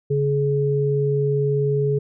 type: tone pair together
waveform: sine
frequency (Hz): 140.89 / 422.2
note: C#3 / G#4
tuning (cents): +28 / +29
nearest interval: octave + perfect fifth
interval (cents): 1901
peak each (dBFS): -20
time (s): 0.1-1.99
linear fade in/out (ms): 10
effects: none

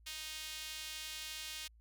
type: tone with high-pass filter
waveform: sawtooth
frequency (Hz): 311.6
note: D#4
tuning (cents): +3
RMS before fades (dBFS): -45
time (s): 0.06-1.68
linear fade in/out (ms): 10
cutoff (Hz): 3100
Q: 1.3
effects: added 56 Hz sine -60 dBFS peak until 1.8 s

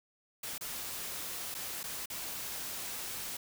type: noise with dropouts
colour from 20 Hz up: white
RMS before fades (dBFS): -40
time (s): 0.43-3.37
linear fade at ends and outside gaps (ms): 5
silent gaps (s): 0.581-0.609 / 1.543-1.548 / 1.832-1.838 / 2.058-2.1
effects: none

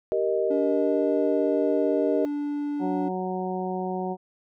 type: chord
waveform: sine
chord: Eb major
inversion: first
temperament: just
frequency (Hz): 388.9 / 466.7 / 622.3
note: G4 / Bb4 / Eb5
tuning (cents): -14 / +2 / 0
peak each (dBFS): -26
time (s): 0.12-2.25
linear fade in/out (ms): 0
type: tone with pitch glide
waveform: triangle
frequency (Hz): 286 to 291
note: D4 to D4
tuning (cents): -46 to -16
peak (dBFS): -24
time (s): 0.5-3.09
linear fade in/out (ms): 10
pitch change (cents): +30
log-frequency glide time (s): 0.65-0.9
type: harmonic tone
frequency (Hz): 185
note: F#3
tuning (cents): 0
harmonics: 1 / 2 / 3 / 4 / 5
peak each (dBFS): -31 / -31 / -37 / -32 / -38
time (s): 2.79-4.17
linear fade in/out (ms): 50
effects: none

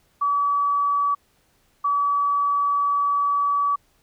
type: tone pair in turn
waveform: sine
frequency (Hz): 1144 / 1144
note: D6 / D6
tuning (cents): -46 / -46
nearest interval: unison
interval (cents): 0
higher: neither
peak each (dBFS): -18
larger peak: neither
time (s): 0.21-1.15 / 1.84-3.76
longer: second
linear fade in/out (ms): 10
effects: pink hiss -63 dBFS RMS until 4.02 s

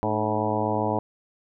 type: harmonic tone with a mistuned harmonic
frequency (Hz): 107.8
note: A2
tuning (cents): -35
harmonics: 1 / 2 / 3 / 4 / 5 / 6 / 7 / 8 / 9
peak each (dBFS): -31 / -31 / -31 / -31 / -31 / -31 / -31 / -31 / -31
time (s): 0.03-0.99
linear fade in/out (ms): 0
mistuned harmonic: 3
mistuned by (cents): -68
effects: none

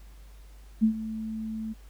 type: tone with ADSR envelope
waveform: sine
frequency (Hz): 220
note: A3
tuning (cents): 0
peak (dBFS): -16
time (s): 0.81-1.74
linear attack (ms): 26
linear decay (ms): 94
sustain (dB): -15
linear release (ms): 22
effects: added 50 Hz sine -46 dBFS peak until 1.89 s + pink hiss -60 dBFS RMS until 1.89 s

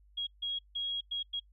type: tone bursts at uneven times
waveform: sine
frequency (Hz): 3298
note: G#7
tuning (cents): -13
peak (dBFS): -32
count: 5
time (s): 0.17-0.27 / 0.42-0.59 / 0.75-1.01 / 1.11-1.23 / 1.33-1.4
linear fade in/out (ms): 10
effects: noise-tail reverb RT60 0.1 s tail -26 dB re dry + added 50 Hz sine -59 dBFS peak until 1.52 s

